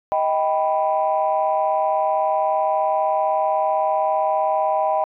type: chord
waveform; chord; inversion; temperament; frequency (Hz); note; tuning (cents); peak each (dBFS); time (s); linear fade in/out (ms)
sine; Eb augmented; none; equal with one note detuned; 628.4 / 784 / 987.8; Eb5 / G5 / B5; +17 / 0 / 0; -20 / -20 / -23; 0.12-5.04; 0
effects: tanh soft clip ceiling -9 dBFS